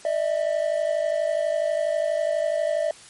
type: tone pair together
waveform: triangle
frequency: 597.8 / 650 Hz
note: D5 / E5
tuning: +31 / -24 cents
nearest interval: minor second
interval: 145 cents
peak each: -22 dBFS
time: 0.05-2.91 s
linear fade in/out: 2 ms
effects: white hiss -47 dBFS RMS until 3.09 s + MP3 48 kbps